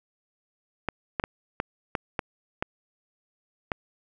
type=clicks; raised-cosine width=0.5 ms; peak=-11 dBFS; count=8; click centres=0.887 / 1.198 / 1.239 / 1.601 / 1.952 / 2.192 / 2.625 / 3.718 s; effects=none